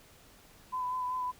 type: tone with vibrato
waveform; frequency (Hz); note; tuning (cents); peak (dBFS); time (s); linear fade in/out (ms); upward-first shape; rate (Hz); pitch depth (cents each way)
sine; 1006; B5; +32; -31; 0.72-1.32; 20; sine; 5.2; 21
effects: pink hiss -58 dBFS RMS until 1.39 s